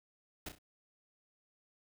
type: noise with echo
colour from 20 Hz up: pink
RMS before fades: -42 dBFS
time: 0.46-0.49 s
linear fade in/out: 5 ms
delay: 32 ms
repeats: 3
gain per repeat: -8 dB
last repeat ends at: 0.586 s
effects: none